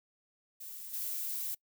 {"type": "noise with level steps", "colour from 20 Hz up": "violet", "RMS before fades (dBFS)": [-45, -37], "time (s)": [0.6, 1.55], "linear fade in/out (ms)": 10, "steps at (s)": 0.93, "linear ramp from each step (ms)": 10, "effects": ["noise-tail reverb RT60 0.1 s tail -24 dB re dry"]}